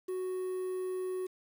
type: tone with quantisation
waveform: triangle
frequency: 370 Hz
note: F#4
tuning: in tune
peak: -31 dBFS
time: 0.08-1.27 s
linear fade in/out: 10 ms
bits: 9
effects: none